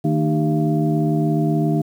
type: tone cluster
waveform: sine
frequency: 155.7 / 227 / 303.7 / 391 / 685 Hz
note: D#3 / A#3 / D#4 / G4 / F5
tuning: +2 / -46 / -42 / -4 / -34 cents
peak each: -18 / -24 / -21 / -26 / -27 dBFS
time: 0.04-1.82 s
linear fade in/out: 10 ms
effects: tanh soft clip ceiling -5 dBFS + 8-bit